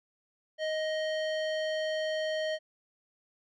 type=tone with low-pass filter; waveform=square; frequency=625 Hz; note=D#5; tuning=8 cents sharp; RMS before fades=-32 dBFS; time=0.58-2.59 s; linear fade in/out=50 ms; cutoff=3800 Hz; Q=1.4; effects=none